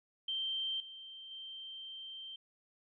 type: tone with level steps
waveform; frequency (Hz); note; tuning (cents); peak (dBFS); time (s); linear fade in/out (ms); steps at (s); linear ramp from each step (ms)
sine; 3136; G7; 0; -34 / -47 / -44; 0.28-2.36; 5; 0.8 / 1.31; 2
effects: none